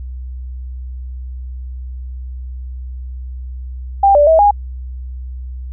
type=tone with pitch steps; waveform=sine; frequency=793 / 585 / 644 / 820 Hz; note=G5 / D5 / E5 / G#5; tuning=+20 / -7 / -41 / -22 cents; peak=-6 dBFS; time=4.03-4.51 s; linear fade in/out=5 ms; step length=120 ms; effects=added 63 Hz sine -24 dBFS peak until 5.72 s